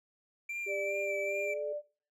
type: tone with vibrato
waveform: triangle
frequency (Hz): 2349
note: D7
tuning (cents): 0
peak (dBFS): -34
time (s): 0.49-1.54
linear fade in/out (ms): 5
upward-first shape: sine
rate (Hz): 2.5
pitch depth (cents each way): 30
type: tone with pitch glide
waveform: sine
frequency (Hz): 398.8 to 429.9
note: G4 to A4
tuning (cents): +30 to -40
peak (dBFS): -38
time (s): 0.66-1.73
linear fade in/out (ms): 10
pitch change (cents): +130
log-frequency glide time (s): 1.38-1.6
type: tone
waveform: sine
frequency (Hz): 591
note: D5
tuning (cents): +11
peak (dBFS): -34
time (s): 0.67-1.82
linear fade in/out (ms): 50
effects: noise-tail reverb RT60 0.4 s tail -18 dB re dry